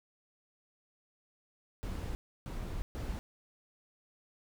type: noise bursts at uneven times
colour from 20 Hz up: brown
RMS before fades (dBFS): -38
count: 3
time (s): 1.83-2.15 / 2.46-2.82 / 2.95-3.19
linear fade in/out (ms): 0
effects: none